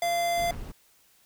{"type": "tone", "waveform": "square", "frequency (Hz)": 689, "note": "F5", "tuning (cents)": -24, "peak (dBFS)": -25, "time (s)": [0.02, 0.51], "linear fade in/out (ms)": 2}
{"type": "click train", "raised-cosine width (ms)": 0.5, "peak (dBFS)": -31, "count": 74, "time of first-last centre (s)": [0.03, 0.548], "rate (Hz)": 141}
{"type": "noise", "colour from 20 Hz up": "brown", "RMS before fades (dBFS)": -38, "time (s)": [0.37, 0.72], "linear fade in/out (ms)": 10}
{"effects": ["white hiss -62 dBFS RMS until 1.25 s"]}